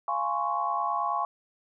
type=chord; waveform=sine; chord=Db major seventh; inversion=first; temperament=just; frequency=693 / 831.5 / 1039.4 / 1108.7 Hz; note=F5 / Ab5 / C6 / Db6; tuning=-14 / +2 / -12 / 0 cents; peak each=-33 / -31 / -33 / -29 dBFS; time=0.08-1.25 s; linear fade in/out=2 ms; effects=none